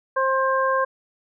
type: harmonic tone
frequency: 530 Hz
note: C5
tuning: 22 cents sharp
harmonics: 1 / 2 / 3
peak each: -22 / -21 / -26 dBFS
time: 0.16-0.85 s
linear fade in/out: 10 ms
effects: none